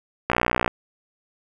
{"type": "click train", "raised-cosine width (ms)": 0.5, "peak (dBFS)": -5, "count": 24, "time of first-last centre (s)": [0.3, 0.678], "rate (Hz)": 60.8, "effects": ["7-bit"]}